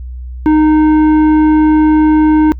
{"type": "tone with tanh clipping", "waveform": "sine", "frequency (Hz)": 308.3, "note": "D#4", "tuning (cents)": -16, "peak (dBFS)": -7, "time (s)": [0.46, 2.52], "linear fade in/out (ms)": 0, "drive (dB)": 10, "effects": ["noise-tail reverb RT60 0.1 s tail -25 dB re dry", "added 62 Hz sine -22 dBFS peak until 2.59 s"]}